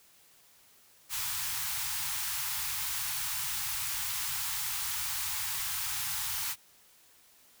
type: band-stop noise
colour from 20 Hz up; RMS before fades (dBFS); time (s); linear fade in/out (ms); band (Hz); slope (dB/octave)
white; -34; 1.09-6.56; 50; 150 to 790; 96
effects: white hiss -61 dBFS RMS until 7.6 s